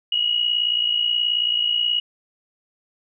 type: tone with amplitude modulation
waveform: sine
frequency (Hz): 2900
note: F#7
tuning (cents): -35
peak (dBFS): -15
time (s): 0.12-2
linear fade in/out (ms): 5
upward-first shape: sine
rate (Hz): 58.6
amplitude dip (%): 65
effects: none